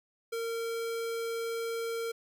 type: tone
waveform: square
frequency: 459.3 Hz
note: A#4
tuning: 26 cents flat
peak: -33 dBFS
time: 0.32-2.12 s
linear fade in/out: 10 ms
effects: none